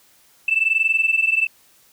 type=tone pair together; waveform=sine; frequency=2637 / 2658 Hz; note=E7 / E7; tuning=0 / +14 cents; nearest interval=unison; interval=14 cents; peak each=-18 dBFS; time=0.48-1.47 s; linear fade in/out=5 ms; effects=tanh soft clip ceiling -8 dBFS + white hiss -55 dBFS RMS until 1.92 s